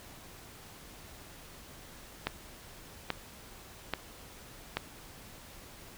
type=click train; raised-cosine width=0.3 ms; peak=-14 dBFS; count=4; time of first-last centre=2.27-4.77 s; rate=1.2 Hz; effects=pink hiss -51 dBFS RMS until 5.97 s